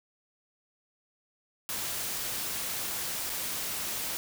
white noise with dropouts, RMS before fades -34 dBFS, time 1.69-4.17 s, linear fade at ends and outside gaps 0 ms, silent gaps 3.295-3.299 s, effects none

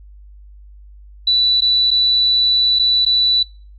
sine tone with dropouts, 3962 Hz, B7, 5 cents sharp, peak -11 dBFS, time 1.27-3.43 s, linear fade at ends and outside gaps 5 ms, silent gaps 1.607-1.619 / 1.907-1.912 / 2.789-2.794 / 3.051-3.062 s, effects noise-tail reverb RT60 0.4 s tail -23 dB re dry + added 50 Hz sine -38 dBFS peak until 3.78 s

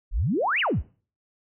sine exponential two-way sweep, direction up then down, 32.7 to 3013 to 41.33 Hz, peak -21 dBFS, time 0.11-0.83 s, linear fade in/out 50 ms, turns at 0.6 s, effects noise-tail reverb RT60 0.4 s tail -22 dB re dry

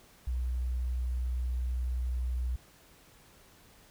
sine tone with sample-and-hold, 62 Hz, B1, 7 cents sharp, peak -29 dBFS, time 0.27-2.56 s, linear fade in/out 5 ms, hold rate 11025 Hz, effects pink hiss -59 dBFS RMS until 3.9 s

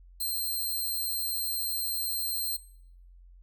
5% pulse tone, 4161 Hz, C8, 10 cents flat, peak -22 dBFS, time 0.2-2.57 s, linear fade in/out 10 ms, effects noise-tail reverb RT60 0.7 s tail -22 dB re dry + added 44 Hz sine -50 dBFS peak until 3.42 s

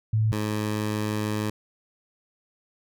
sine / 15% pulse tone pair in turn, 109.4 / 106.47 Hz, A2 / G#2, -9 / +44 cents, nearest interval unison, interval 47 cents, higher first, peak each -19 dBFS, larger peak neither, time 0.13-0.32 / 0.32-1.5 s, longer second, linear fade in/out 5 ms, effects none

